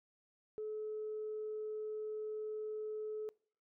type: tone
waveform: sine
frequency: 429.6 Hz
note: A4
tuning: 41 cents flat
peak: -38 dBFS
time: 0.58-3.29 s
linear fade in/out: 0 ms
effects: noise-tail reverb RT60 0.5 s tail -25 dB re dry + tanh soft clip ceiling -34 dBFS